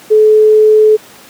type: tone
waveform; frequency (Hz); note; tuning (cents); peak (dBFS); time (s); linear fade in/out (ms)
sine; 430.3; A4; -39; -3; 0.1-0.97; 20
effects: pink hiss -37 dBFS RMS until 1.29 s + high-pass 200 Hz 12 dB/octave